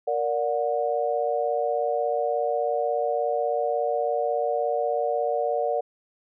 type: chord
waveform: sine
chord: Bb augmented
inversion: none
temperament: just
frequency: 466.2 / 582.7 / 728.4 Hz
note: Bb4 / D5 / F#5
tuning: 0 / -14 / -27 cents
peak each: -27 / -26 / -27 dBFS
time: 0.07-5.81 s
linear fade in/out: 10 ms
effects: none